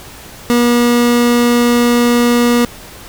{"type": "tone", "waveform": "30% pulse", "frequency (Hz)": 240, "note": "B3", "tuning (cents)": -49, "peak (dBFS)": -6, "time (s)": [0.5, 2.65], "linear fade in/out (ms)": 0, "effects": ["pink hiss -34 dBFS RMS until 3.08 s"]}